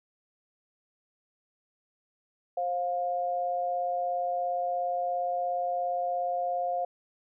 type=tone pair together; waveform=sine; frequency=530 / 707.1 Hz; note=C5 / F5; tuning=+22 / +21 cents; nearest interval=perfect fourth; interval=499 cents; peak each=-33 / -28 dBFS; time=2.57-6.85 s; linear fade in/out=5 ms; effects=none